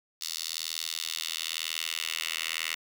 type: tone with high-pass filter sweep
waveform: 10% pulse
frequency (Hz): 81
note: E2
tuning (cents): -30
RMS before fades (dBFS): -34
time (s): 0.21-2.75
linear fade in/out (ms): 5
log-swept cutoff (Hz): 4500 to 2400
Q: 2
effects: none